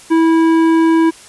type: tone with tanh clipping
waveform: sine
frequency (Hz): 326.7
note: E4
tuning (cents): -15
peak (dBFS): -10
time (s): 0.1-1.11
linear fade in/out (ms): 20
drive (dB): 13
effects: white hiss -39 dBFS RMS until 1.28 s + resampled to 24000 Hz